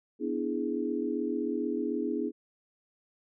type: chord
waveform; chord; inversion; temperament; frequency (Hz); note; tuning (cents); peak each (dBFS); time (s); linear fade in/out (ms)
sine; E dominant seventh; second; equal with one note detuned; 246.9 / 293.7 / 329.6 / 417.5; B3 / D4 / E4 / G#4; 0 / 0 / 0 / +9; -34; 0.19-2.32; 50
effects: none